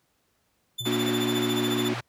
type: tone with tremolo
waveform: 40% pulse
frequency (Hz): 3520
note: A7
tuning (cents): 0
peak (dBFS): -27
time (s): 0.78-1.89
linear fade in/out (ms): 10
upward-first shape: sine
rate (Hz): 14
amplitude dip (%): 80
type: tone with vibrato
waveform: triangle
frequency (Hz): 120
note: B2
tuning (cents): -49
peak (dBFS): -32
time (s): 0.8-2.01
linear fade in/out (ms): 10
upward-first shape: triangle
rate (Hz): 2.4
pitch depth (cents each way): 8
type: band-pass noise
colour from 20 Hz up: pink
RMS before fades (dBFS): -35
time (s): 0.85-2.01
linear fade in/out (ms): 10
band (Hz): 590 to 3300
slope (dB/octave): 12
type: chord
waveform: sine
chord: Bb augmented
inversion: none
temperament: just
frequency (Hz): 233.1 / 291.4 / 364.2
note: Bb3 / D4 / F#4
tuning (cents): 0 / -13 / -27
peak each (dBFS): -29 / -29 / -28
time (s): 0.86-1.94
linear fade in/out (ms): 5
effects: pink hiss -70 dBFS RMS until 2.08 s + high-pass 60 Hz 12 dB/octave